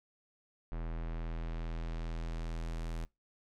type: tone with low-pass filter sweep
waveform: square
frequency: 41.2 Hz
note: E1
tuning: in tune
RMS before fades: -38 dBFS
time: 0.72-3.05 s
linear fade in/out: 0 ms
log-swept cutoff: 1800 to 11000 Hz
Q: 0.73
effects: noise-tail reverb RT60 0.2 s tail -24 dB re dry